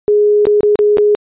sine tone with dropouts, 416.6 Hz, G#4, 5 cents sharp, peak -7 dBFS, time 0.08-1.15 s, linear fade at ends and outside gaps 0 ms, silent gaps 0.454-0.469 / 0.607-0.632 / 0.756-0.79 / 0.972-0.983 s, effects resampled to 8000 Hz

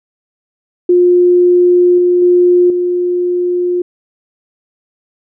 sine tone with level steps, 355.7 Hz, F4, 32 cents sharp, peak -5 / -7 / -5 / -11 dBFS, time 0.89-3.82 s, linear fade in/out 5 ms, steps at 1.98 / 2.22 / 2.7 s, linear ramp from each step 2 ms, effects none

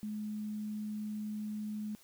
sine tone, 211.9 Hz, G#3, 35 cents sharp, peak -36 dBFS, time 0.03-1.95 s, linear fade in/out 0 ms, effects white hiss -62 dBFS RMS until 2.03 s

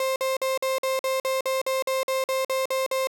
35% pulse tone bursts, 527 Hz, C5, 12 cents sharp, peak -21 dBFS, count 15, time 0-3.072 s, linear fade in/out 2 ms, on 160 ms, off 48 ms, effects none

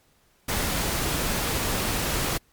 pink noise, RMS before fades -26 dBFS, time 0.48-2.38 s, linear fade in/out 10 ms, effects pink hiss -63 dBFS RMS until 2.52 s + MP3 96 kbps

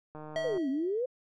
click train, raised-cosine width 1 ms, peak -31 dBFS, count 66, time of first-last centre 0.15-0.575 s, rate 153 Hz
square tone with exponential decay, 645 Hz, E5, 38 cents flat, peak -28 dBFS, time 0.36-1.01 s, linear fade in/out 0 ms, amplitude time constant 140 ms
sine exponential two-way sweep, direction down then up, 536 to 258.1 to 526 Hz, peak -28 dBFS, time 0.44-1.06 s, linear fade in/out 10 ms, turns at 0.69 s
effects low-pass 4000 Hz 12 dB/octave

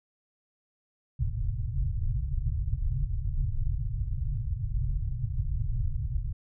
pink low-pass noise, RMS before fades -29 dBFS, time 1.19-6.33 s, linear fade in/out 10 ms, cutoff 140 Hz, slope 96 dB/octave, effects none

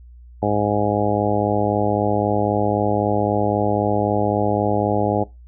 harmonic tone, 103.83 Hz, G#2, in tune, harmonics 1 / 2 / 3 / 4 / 5 / 6 / 7 / 8, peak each -25 / -25 / -25 / -25 / -25 / -25 / -25 / -25 dBFS, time 0.42-5.24 s, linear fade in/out 10 ms, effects noise-tail reverb RT60 0.2 s tail -19 dB re dry + added 60 Hz sine -40 dBFS peak until 5.47 s

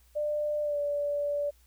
sine tone with pitch glide, 596 to 579.4 Hz, D5 to D5, +25 to -24 cents, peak -27 dBFS, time 0.15-1.51 s, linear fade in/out 20 ms, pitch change -49 cents, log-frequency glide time 0.62-0.78 s, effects added 60 Hz sine -59 dBFS peak until 1.66 s + white hiss -66 dBFS RMS until 1.66 s

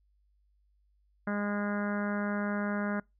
harmonic tone, 205 Hz, G#3, 22 cents flat, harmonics 1 / 2 / 3 / 4 / 5 / 6 / 7 / 8 / 9 / 10, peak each -31 / -42 / -38 / -45 / -44 / -44 / -39 / -42 / -49 / -51 dBFS, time 1.27-3 s, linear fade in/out 5 ms, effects noise-tail reverb RT60 0.2 s tail -26 dB re dry + added 50 Hz sine -66 dBFS peak until 3.19 s

